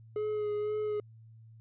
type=tone with vibrato; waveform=triangle; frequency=421.5 Hz; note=G#4; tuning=26 cents sharp; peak=-28 dBFS; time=0.16-1 s; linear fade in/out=2 ms; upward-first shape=sine; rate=2 Hz; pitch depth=19 cents each way; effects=added 112 Hz sine -51 dBFS peak until 1.6 s + resampled to 8000 Hz